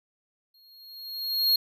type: tone with exponential growth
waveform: square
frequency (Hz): 4272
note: C8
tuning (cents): +35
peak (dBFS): -18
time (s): 0.54-1.56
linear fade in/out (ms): 5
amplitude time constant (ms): 220
effects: none